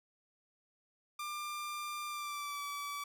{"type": "tone with pitch glide", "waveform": "sawtooth", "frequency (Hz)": [1193, 1150.4], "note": ["D6", "D6"], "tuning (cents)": [27, -36], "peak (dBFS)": -35, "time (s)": [1.19, 3.04], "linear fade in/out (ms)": 5, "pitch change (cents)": -63, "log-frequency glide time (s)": [2.07, 2.62], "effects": []}